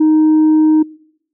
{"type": "tone", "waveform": "sine", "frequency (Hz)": 311.1, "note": "D#4", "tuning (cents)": 0, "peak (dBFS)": -5, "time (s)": [0, 0.83], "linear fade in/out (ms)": 10, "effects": ["noise-tail reverb RT60 0.8 s tail -26 dB re dry", "tanh soft clip ceiling -6 dBFS"]}